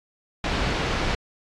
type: low-pass noise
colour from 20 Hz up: pink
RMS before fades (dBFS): -25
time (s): 0.44-1.15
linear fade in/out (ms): 2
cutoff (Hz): 4100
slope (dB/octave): 12
effects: low-pass 7000 Hz 12 dB/octave + AAC 64 kbps